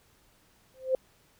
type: tone with exponential growth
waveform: sine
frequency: 521 Hz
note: C5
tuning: 7 cents flat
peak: -19 dBFS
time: 0.74-0.95 s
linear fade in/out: 2 ms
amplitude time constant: 44 ms
effects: pink hiss -64 dBFS RMS until 1.39 s